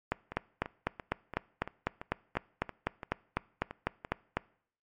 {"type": "two click trains", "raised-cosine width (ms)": 0.5, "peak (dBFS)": [-24, -13], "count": [12, 18], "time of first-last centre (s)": [[0.32, 4.049], [0.12, 4.37]], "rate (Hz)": [2.95, 4], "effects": ["noise-tail reverb RT60 0.6 s tail -23 dB re dry", "MP3 48 kbps"]}